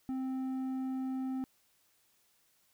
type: tone with low-pass filter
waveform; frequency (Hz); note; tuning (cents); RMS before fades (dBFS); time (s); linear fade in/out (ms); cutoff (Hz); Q
square; 261.6; C4; 0; -36; 0.09-1.44; 0; 680; 0.52
effects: white hiss -71 dBFS RMS until 2.73 s